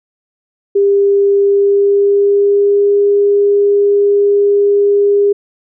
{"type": "tone with pitch glide", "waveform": "sine", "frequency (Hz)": [400, 405.3], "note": ["G4", "G#4"], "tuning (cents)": [35, -42], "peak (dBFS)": -7, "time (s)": [0.75, 5.33], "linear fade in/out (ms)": 10, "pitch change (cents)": 23, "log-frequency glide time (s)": [1.44, 2.94], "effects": []}